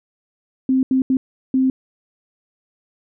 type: tone bursts at uneven times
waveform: sine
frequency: 261.6 Hz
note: C4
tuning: in tune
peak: -13 dBFS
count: 4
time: 0.69-0.83 / 0.91-1.02 / 1.1-1.17 / 1.54-1.7 s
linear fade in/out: 2 ms
effects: none